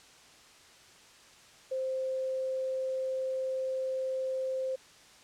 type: tone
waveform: sine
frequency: 523.3 Hz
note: C5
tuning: in tune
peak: -30 dBFS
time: 1.71-4.76 s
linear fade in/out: 10 ms
effects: white hiss -56 dBFS RMS until 5.23 s + low-pass 7000 Hz 12 dB/octave